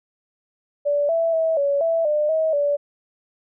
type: tone with pitch steps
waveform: sine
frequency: 579 / 662 / 648 / 565 / 660 / 600 / 637 / 577 Hz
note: D5 / E5 / E5 / C#5 / E5 / D5 / D#5 / D5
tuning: -25 / +7 / -30 / +33 / +2 / +37 / +41 / -31 cents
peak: -17 dBFS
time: 0.85-2.77 s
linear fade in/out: 20 ms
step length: 240 ms
effects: none